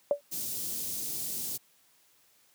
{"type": "tone with exponential decay", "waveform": "sine", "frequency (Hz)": 575, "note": "D5", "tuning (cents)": -37, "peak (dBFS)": -18, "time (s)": [0.11, 0.21], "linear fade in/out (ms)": 1, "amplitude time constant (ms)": 20}
{"type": "band-stop noise", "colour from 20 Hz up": "white", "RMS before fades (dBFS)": -35, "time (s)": [0.31, 1.58], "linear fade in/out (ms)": 20, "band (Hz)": [360, 5400], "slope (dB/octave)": 12}
{"effects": ["white hiss -65 dBFS RMS until 2.54 s", "high-pass 100 Hz 12 dB/octave"]}